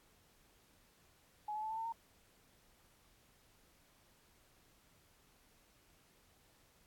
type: tone with pitch steps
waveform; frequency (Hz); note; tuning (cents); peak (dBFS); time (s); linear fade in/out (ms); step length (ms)
sine; 843 / 857.2 / 871.7 / 886.4 / 901.4 / 916.6; G#5 / A5 / A5 / A5 / A5 / A#5; +26 / -45 / -16 / +13 / +42 / -29; -38; 1.48-1.924; 5; 74
effects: pink hiss -69 dBFS RMS until 6.86 s + AAC 64 kbps